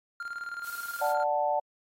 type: tone with tremolo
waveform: triangle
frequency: 1396.9 Hz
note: F6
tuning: in tune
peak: -31 dBFS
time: 0.2-1.24 s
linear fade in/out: 2 ms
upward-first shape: square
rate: 19 Hz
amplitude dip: 60%
type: noise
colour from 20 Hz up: blue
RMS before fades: -43 dBFS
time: 0.62-1.15 s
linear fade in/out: 50 ms
type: chord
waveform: sine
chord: D major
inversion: none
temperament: equal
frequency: 587.3 / 740 / 880 Hz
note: D5 / F#5 / A5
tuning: 0 / 0 / 0 cents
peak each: -29 dBFS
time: 1.01-1.6 s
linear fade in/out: 10 ms
effects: AAC 48 kbps